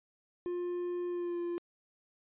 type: tone with pitch glide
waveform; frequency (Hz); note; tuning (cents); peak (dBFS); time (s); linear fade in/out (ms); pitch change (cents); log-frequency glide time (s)
triangle; 353.2 to 346.5; F4 to F4; +20 to -14; -31; 0.46-1.58; 0; -34; 1.08-1.39
effects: resampled to 8000 Hz